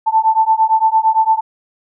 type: beating tone pair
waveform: sine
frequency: 880 / 888.8 Hz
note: A5 / A5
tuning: 0 / +17 cents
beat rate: 8.8 Hz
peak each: -13 dBFS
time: 0.06-1.41 s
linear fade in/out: 20 ms
effects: none